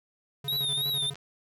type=tone with tremolo; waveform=square; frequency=140 Hz; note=C#3; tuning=18 cents sharp; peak=-37 dBFS; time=0.44-1.14 s; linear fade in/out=5 ms; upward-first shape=square; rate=12 Hz; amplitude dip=70%
type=tone with vibrato; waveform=square; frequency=3738 Hz; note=A#7; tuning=4 cents sharp; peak=-27 dBFS; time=0.48-1.1 s; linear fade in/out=2 ms; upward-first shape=triangle; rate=3.1 Hz; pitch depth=100 cents each way
type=clicks; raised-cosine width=0.2 ms; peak=-28 dBFS; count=2; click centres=1.145 / 1.156 s
effects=none